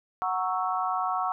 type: chord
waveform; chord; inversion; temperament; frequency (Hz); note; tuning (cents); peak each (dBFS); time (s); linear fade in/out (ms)
sine; F# dominant seventh; none; equal; 740 / 932.3 / 1108.7 / 1318.5; F#5 / A#5 / C#6 / E6; 0 / 0 / 0 / 0; -29 / -34 / -30 / -32; 0.22-1.32; 0
effects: none